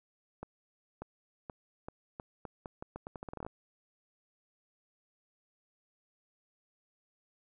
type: accelerating click train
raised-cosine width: 1 ms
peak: -27 dBFS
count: 19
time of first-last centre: 0.43-3.465 s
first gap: 590 ms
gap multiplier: 0.81
effects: none